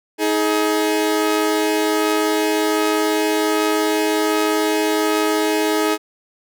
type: tone pair together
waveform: sawtooth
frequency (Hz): 316.1 / 421.9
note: D#4 / G#4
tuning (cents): +27 / +27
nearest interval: perfect fourth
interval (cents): 500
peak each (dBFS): -15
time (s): 0.18-5.98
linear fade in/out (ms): 50
effects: none